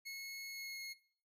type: tone with pitch glide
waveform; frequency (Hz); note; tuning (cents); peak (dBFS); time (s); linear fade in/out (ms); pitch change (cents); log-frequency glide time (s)
25% pulse; 2181 to 2162; C#7 to C#7; -29 to -44; -40; 0.05-0.94; 20; -15; 0.49-0.81
effects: noise-tail reverb RT60 0.5 s tail -18 dB re dry